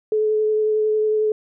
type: tone with vibrato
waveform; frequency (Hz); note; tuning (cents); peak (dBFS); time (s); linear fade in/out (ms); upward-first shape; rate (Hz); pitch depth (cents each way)
sine; 430; A4; -40; -16; 0.12-1.32; 2; triangle; 11; 14
effects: none